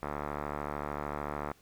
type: tone with low-pass filter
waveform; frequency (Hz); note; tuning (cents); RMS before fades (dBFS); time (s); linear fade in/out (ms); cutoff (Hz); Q
5% pulse; 73.42; D2; 0; -37; 0.03-1.52; 0; 1400; 7.7
effects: pink hiss -63 dBFS RMS until 1.61 s